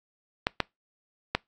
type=clicks; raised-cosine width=0.3 ms; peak=-7 dBFS; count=3; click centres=0.469 / 0.603 / 1.35 s; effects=noise-tail reverb RT60 0.2 s tail -25 dB re dry + AAC 48 kbps